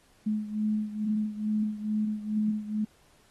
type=beating tone pair; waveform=sine; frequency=212.7 / 215 Hz; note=G#3 / A3; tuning=+42 / -40 cents; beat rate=2.3 Hz; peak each=-28 / -32 dBFS; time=0.26-2.85 s; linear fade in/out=10 ms; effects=pink hiss -63 dBFS RMS until 3.3 s + AAC 32 kbps